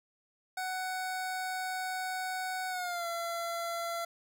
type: tone with pitch glide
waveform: 25% pulse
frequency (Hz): 745 to 679.2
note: F#5 to F5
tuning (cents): +12 to -48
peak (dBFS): -30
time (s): 0.57-4.05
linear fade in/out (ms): 5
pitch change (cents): -160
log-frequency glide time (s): 2.69-3.06
effects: none

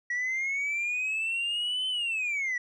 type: linear two-way sweep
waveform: sine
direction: up then down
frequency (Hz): 1922 to 3067 to 1922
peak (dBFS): -25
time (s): 0.1-2.58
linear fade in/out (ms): 5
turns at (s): 1.88
effects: tanh soft clip ceiling -26 dBFS

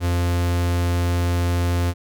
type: tone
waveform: 45% pulse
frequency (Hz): 87.31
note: F2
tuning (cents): 0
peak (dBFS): -18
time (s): 0-1.94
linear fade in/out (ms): 50
effects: none

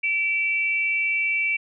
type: tone pair together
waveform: sine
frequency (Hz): 2315 / 2710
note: D7 / E7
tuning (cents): -25 / +47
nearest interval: minor third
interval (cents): 272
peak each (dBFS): -21 / -28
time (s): 0.03-1.57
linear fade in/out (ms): 10
effects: none

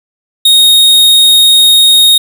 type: tone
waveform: 45% pulse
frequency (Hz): 3729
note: A#7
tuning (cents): 0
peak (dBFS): -3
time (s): 0.45-2.18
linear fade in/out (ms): 5
effects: none

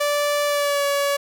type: tone with pitch glide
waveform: sawtooth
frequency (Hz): 583 to 566.4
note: D5 to C#5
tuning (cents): -13 to +37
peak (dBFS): -15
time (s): 0-1.17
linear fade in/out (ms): 10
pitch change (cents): -50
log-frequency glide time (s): 0.46-0.85
effects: none

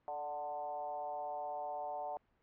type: tone with frequency modulation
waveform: sine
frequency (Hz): 740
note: F#5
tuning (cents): 0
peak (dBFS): -38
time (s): 0.08-2.17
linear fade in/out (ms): 0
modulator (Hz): 152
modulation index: 1.1
effects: pink hiss -75 dBFS RMS until 2.42 s + low-pass 2000 Hz 12 dB/octave

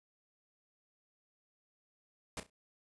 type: noise with echo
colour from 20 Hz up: pink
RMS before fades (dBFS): -40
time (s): 2.37-2.4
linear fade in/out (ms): 2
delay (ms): 33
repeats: 3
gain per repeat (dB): -12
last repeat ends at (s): 2.499
effects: resampled to 24000 Hz

